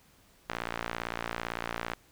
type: tone with band-pass filter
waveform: sawtooth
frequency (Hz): 57.8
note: A#1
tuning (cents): -14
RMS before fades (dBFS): -37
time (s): 0.49-1.94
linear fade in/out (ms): 5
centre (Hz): 1600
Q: 0.89
effects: pink hiss -62 dBFS RMS until 2.11 s